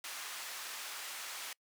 pink band-pass noise, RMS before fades -44 dBFS, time 0.04-1.53 s, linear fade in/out 2 ms, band 1200 to 15000 Hz, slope 12 dB/octave, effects noise-tail reverb RT60 0.1 s tail -26 dB re dry

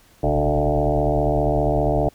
sine tone with frequency modulation, 370 Hz, F#4, in tune, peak -16 dBFS, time 0.23-2.09 s, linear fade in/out 5 ms, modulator 75 Hz, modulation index 4.9, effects pink hiss -54 dBFS RMS until 2.14 s

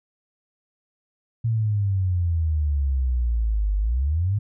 sine exponential two-way sweep, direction down then up, 116.54 to 49 to 107.5 Hz, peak -19 dBFS, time 1.44-4.39 s, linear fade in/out 10 ms, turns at 3.77 s, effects none

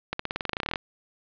accelerating click train, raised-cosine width 0.3 ms, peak -12 dBFS, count 17, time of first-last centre 0.13-0.758 s, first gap 64 ms, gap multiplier 0.93, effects resampled to 11025 Hz + 8-bit

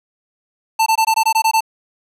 square tone bursts, 888 Hz, A5, 16 cents sharp, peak -12 dBFS, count 9, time 0.79-1.607 s, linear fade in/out 10 ms, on 73 ms, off 20 ms, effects resampled to 32000 Hz + 8-bit

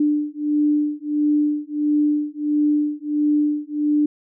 sine beating tone pair, 296.4 / 297.9 Hz, D4 / D4, +16 / +25 cents, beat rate 1.5 Hz, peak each -20 dBFS, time 0-4.06 s, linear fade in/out 5 ms, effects none

